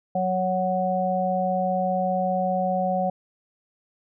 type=harmonic tone; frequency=185 Hz; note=F#3; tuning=in tune; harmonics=1 / 3 / 4; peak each=-27 / -26 / -24 dBFS; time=0.15-3.1 s; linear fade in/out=5 ms; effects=none